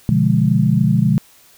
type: chord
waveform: sine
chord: B diminished seventh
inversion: none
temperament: equal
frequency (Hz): 123.47 / 146.83 / 174.61 / 207.7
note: B2 / D3 / F3 / Ab3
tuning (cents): 0 / 0 / 0 / 0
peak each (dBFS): -17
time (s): 0.09-1.18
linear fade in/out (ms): 0
effects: white hiss -49 dBFS RMS until 1.57 s